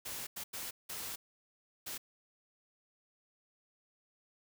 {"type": "noise bursts at uneven times", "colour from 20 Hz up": "white", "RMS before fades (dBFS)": -42, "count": 5, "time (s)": [[0.05, 0.27], [0.36, 0.44], [0.53, 0.71], [0.89, 1.16], [1.86, 1.98]], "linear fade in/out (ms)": 10, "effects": []}